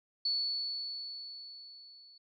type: tone with level ramp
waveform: sine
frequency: 4435 Hz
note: C#8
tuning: in tune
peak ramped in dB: -28 to -55 dBFS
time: 0.25-2.18 s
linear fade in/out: 5 ms
effects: none

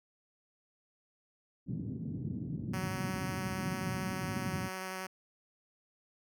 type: band-pass noise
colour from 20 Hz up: pink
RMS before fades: -38 dBFS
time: 1.66-4.7 s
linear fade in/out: 50 ms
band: 110 to 250 Hz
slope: 24 dB/octave
type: tone with vibrato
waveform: 5% pulse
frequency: 187.5 Hz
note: F#3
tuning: 23 cents sharp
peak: -27 dBFS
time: 2.73-5.07 s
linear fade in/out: 10 ms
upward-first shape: sine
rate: 11 Hz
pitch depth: 9 cents each way
effects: none

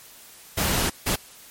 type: noise bursts at uneven times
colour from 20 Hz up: pink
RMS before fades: -23 dBFS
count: 2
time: 0.57-0.9 / 1.06-1.16 s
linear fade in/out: 10 ms
effects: white hiss -47 dBFS RMS until 1.5 s + MP3 64 kbps

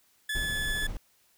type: tone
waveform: 30% pulse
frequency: 1722 Hz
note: A6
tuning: 38 cents flat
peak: -27 dBFS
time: 0.29-0.87 s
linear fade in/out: 5 ms
type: noise with tremolo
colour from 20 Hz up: brown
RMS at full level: -33 dBFS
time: 0.35-0.97 s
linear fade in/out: 2 ms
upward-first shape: triangle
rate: 15 Hz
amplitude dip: 35%
effects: white hiss -66 dBFS RMS until 1.37 s

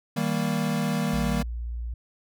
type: chord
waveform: square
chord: Eb major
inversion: none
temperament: equal with one note detuned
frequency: 158.19 / 196 / 233.1 Hz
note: Eb3 / G3 / Bb3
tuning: +29 / 0 / 0 cents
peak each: -29 dBFS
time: 0.16-1.43 s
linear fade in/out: 10 ms
type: tone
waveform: sine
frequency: 58.6 Hz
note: A#1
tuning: 10 cents sharp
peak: -29 dBFS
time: 1.13-1.94 s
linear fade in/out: 5 ms
effects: none

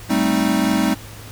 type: chord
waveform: square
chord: A half-diminished seventh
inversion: third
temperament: equal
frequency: 196 / 220 / 261.6 / 311.1 Hz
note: G3 / A3 / C4 / Eb4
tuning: 0 / 0 / 0 / 0 cents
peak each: -22 dBFS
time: 0.09-0.95 s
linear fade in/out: 20 ms
effects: added 106 Hz sine -37 dBFS peak until 1.31 s + pink hiss -39 dBFS RMS until 1.31 s

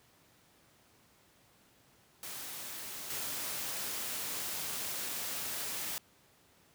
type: noise with level steps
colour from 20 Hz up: white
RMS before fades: -43 / -38 dBFS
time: 2.23-5.98 s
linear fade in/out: 0 ms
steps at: 3.1 s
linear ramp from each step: 5 ms
effects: pink hiss -65 dBFS RMS until 6.74 s + high-pass 80 Hz 12 dB/octave

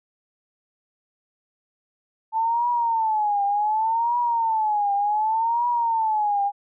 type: tone with vibrato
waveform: sine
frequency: 880 Hz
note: A5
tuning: in tune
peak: -19 dBFS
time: 2.32-6.52 s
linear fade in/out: 50 ms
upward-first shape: triangle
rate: 0.67 Hz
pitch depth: 170 cents each way
effects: none

